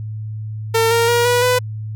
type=tone with pitch steps; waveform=sawtooth; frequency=452.8 / 463.9 / 475.3 / 487 / 498.9 Hz; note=A4 / A#4 / A#4 / B4 / B4; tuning=+50 / -8 / +34 / -24 / +17 cents; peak=-9 dBFS; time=0.74-1.59 s; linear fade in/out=10 ms; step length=170 ms; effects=added 108 Hz sine -24 dBFS peak until 1.95 s